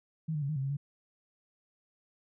sine tone with pitch steps, 159.1 / 149.8 / 138.8 / 154.4 / 133.8 / 137 / 142.3 Hz, D#3 / D3 / C#3 / D#3 / C3 / C#3 / C#3, +39 / +35 / +3 / -13 / +39 / -20 / +46 cents, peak -30 dBFS, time 0.28-0.77 s, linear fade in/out 10 ms, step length 70 ms, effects none

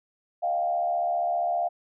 sine tone with frequency modulation, 698.5 Hz, F5, in tune, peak -23 dBFS, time 0.42-1.69 s, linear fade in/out 20 ms, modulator 75.1 Hz, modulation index 0.72, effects none

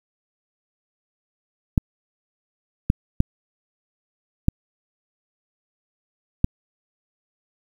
clicks, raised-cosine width 5 ms, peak -3 dBFS, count 5, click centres 1.778 / 2.901 / 3.204 / 4.484 / 6.444 s, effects 7-bit

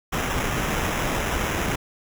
pink noise with sample-and-hold, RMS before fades -25 dBFS, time 0.12-1.76 s, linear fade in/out 10 ms, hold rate 4410 Hz, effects none

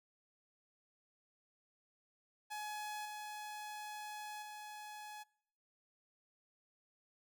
sawtooth tone with level steps, 844 Hz, G#5, 28 cents sharp, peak -38 / -41 / -44 dBFS, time 2.5-5.24 s, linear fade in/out 20 ms, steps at 3.05 / 4.42 s, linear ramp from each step 5 ms, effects noise-tail reverb RT60 0.8 s tail -26 dB re dry

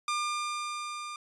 sawtooth tone with level ramp, 1200 Hz, D6, 37 cents sharp, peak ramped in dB -24 to -34 dBFS, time 0.08-1.16 s, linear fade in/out 2 ms, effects resampled to 22050 Hz

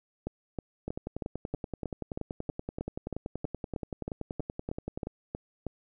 two click trains, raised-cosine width 2 ms, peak -20 / -21 dBFS, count 18 / 45, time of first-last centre 0.27-5.667 / 0.88-5.07 s, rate 3.15 / 10.5 Hz, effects none

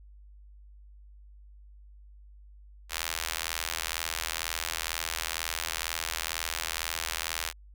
sawtooth tone with high-pass filter, 82.1 Hz, E2, 6 cents flat, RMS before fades -34 dBFS, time 2.89-7.53 s, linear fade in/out 50 ms, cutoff 1700 Hz, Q 0.53, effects added 50 Hz sine -49 dBFS peak until 7.74 s

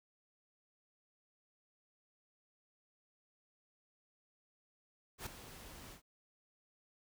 pink noise with ADSR envelope, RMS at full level -41 dBFS, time 5.18-6.02 s, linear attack 85 ms, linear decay 4 ms, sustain -12 dB, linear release 100 ms, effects none

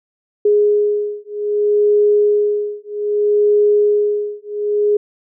sine beating tone pair, 415.3 / 415.93 Hz, G#4 / G#4, 0 / +3 cents, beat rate 0.63 Hz, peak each -15 / -15 dBFS, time 0.45-4.97 s, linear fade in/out 5 ms, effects none

